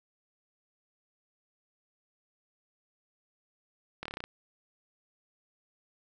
slowing click train, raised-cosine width 0.3 ms, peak -21 dBFS, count 8, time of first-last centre 4.03-4.24 s, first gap 25 ms, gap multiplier 1.06, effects none

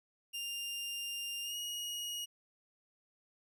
sawtooth tone with pitch glide, 2800 to 2884 Hz, F7 to F#7, +4 to -45 cents, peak -35 dBFS, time 0.33-2.26 s, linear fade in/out 20 ms, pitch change +51 cents, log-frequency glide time 1.43-1.56 s, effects none

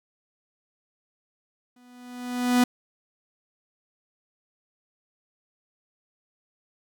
45% pulse tone with exponential growth, 246.9 Hz, B3, in tune, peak -15 dBFS, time 1.76-2.64 s, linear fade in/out 5 ms, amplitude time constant 190 ms, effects none

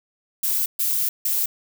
violet noise bursts at uneven times, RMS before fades -22 dBFS, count 3, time 0.43-0.66 / 0.79-1.09 / 1.25-1.46 s, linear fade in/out 5 ms, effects none

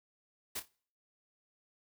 white noise with echo, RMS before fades -38 dBFS, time 0.55-0.6 s, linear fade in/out 10 ms, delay 28 ms, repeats 3, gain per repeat -11 dB, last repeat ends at 0.684 s, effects noise-tail reverb RT60 0.5 s tail -24 dB re dry

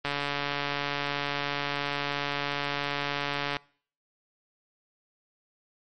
click train, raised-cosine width 0.3 ms, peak -13 dBFS, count 504, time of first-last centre 0.05-3.567 s, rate 143 Hz, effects noise-tail reverb RT60 0.5 s tail -24 dB re dry + MP3 48 kbps

